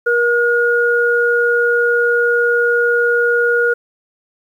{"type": "tone pair together", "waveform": "sine", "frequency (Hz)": [474.8, 1436.8], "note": ["A#4", "F6"], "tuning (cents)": [32, 49], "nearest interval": "octave + perfect fifth", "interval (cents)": 1917, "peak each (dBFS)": -14, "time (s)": [0.06, 3.74], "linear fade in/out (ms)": 10, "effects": ["8-bit"]}